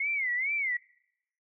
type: tone with vibrato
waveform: sine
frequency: 2130 Hz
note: C7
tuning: 30 cents sharp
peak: -27 dBFS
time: 0-0.77 s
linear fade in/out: 5 ms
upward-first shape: sine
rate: 2.3 Hz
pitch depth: 170 cents each way
effects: noise-tail reverb RT60 0.8 s tail -25 dB re dry